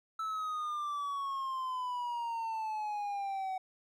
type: exponential sweep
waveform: triangle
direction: down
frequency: 1318.5 to 750 Hz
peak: -32 dBFS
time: 0.19-3.58 s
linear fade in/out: 5 ms
effects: none